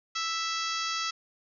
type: harmonic tone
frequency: 659.3 Hz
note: E5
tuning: in tune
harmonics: 2 / 3 / 4 / 5 / 6 / 7 / 8 / 9 / 10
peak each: -33 / -39 / -39 / -38 / -40 / -38 / -38 / -42 / -44 dBFS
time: 0.15-1.11 s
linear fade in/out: 10 ms
effects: none